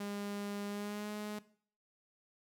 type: tone with pitch glide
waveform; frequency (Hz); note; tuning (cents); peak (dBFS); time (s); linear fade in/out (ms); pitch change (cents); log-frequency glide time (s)
sawtooth; 203.2 to 209.9; G#3 to G#3; -38 to +19; -35; 0-1.39; 5; +57; 0.67-1.1
effects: noise-tail reverb RT60 0.5 s tail -17 dB re dry